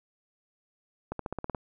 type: accelerating click train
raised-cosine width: 1 ms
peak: -19 dBFS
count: 8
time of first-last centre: 1.12-1.548 s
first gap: 73 ms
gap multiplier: 0.94
effects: none